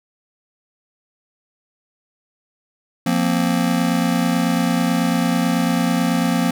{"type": "chord", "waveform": "square", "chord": "F suspended fourth", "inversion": "none", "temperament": "just", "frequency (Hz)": [174.61, 232.8, 261.9], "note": ["F3", "Bb3", "C4"], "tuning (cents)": [0, -2, 2], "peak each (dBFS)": [-21, -21, -22], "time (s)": [3.06, 6.51], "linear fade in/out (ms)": 5, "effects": []}